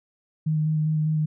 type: tone with vibrato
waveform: sine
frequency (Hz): 155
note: D#3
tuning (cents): -6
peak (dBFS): -20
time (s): 0.46-1.26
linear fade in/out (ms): 10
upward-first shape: square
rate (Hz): 5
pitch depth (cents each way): 13
effects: none